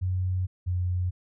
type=tone pair in turn; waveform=sine; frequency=92.1 / 90.15 Hz; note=F#2 / F#2; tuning=-7 / -45 cents; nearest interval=unison; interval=38 cents; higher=first; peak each=-24 / -24 dBFS; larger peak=neither; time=0.01-0.47 / 0.66-1.11 s; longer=first; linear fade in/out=20 ms; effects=none